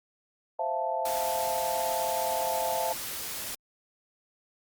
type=chord; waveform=sine; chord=F major seventh; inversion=second; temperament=equal; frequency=523.3 / 659.3 / 698.5 / 880 Hz; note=C5 / E5 / F5 / A5; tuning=0 / 0 / 0 / 0 cents; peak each=-35 / -32 / -34 / -31 dBFS; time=0.59-2.93 s; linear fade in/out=5 ms
type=noise; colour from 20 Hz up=white; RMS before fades=-36 dBFS; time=1.05-3.55 s; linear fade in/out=5 ms
effects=Opus 48 kbps